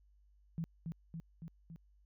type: tone with echo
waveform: sine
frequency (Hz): 164.81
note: E3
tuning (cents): 0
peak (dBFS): -35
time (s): 0.58-0.64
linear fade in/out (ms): 0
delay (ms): 280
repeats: 4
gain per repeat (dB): -3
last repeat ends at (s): 1.76
effects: added 50 Hz sine -64 dBFS peak until 2.05 s